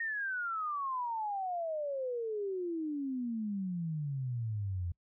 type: exponential sweep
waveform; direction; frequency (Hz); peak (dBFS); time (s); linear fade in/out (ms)
sine; down; 1864.7 to 84.4; -33; 0-4.92; 5
effects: noise-tail reverb RT60 0.1 s tail -26 dB re dry